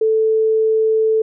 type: tone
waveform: sine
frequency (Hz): 440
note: A4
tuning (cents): 0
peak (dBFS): -12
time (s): 0.01-1.22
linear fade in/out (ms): 5
effects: none